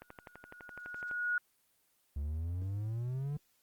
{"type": "tone with exponential growth", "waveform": "sine", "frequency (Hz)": 1451, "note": "F#6", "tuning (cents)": -34, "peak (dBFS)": -28, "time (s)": [0, 1.38], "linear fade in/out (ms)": 2, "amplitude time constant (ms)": 300}
{"type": "click train", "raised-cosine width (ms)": 0.5, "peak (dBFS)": -31, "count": 14, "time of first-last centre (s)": [0.02, 1.112], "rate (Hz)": 11.9}
{"type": "exponential sweep", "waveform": "triangle", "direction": "up", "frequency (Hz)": [69.5, 149.4], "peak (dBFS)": -32, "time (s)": [2.16, 3.37], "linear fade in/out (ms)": 5}
{"effects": ["white hiss -73 dBFS RMS until 3.62 s", "Opus 24 kbps"]}